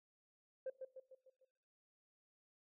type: tone with echo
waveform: sine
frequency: 523.3 Hz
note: C5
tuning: in tune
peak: -38 dBFS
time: 0.66-0.7 s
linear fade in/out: 5 ms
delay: 150 ms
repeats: 5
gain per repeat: -6 dB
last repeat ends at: 1.45 s
effects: noise-tail reverb RT60 0.9 s tail -21 dB re dry + tanh soft clip ceiling -38 dBFS